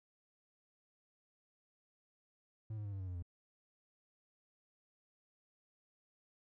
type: tone with pitch steps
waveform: triangle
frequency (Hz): 109.1 / 105.02 / 101.09 / 97.31 / 93.67 / 90.17 / 86.79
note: A2 / G#2 / G#2 / G2 / F#2 / F#2 / F2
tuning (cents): -14 / +20 / -46 / -12 / +22 / -44 / -10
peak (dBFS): -38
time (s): 2.7-3.225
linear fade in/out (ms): 5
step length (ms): 75
effects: none